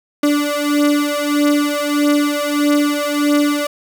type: beating tone pair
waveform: 35% pulse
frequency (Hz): 291.4 / 293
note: D4 / D4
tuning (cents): -13 / -4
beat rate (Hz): 1.6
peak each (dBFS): -15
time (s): 0.23-3.67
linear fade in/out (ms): 5
effects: none